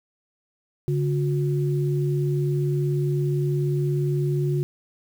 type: tone pair together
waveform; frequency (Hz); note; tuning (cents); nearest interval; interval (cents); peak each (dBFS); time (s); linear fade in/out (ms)
sine; 142.87 / 360; D3 / F#4; -47 / -47; octave + major third; 1600; -21 / -27; 0.88-4.63; 0
effects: 8-bit